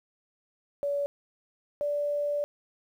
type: tone pair in turn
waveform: sine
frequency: 570 / 582.3 Hz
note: C#5 / D5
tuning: +48 / -15 cents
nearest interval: unison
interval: 37 cents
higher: second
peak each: -26 dBFS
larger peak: neither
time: 0.83-1.06 / 1.81-2.44 s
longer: second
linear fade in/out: 0 ms
effects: 10-bit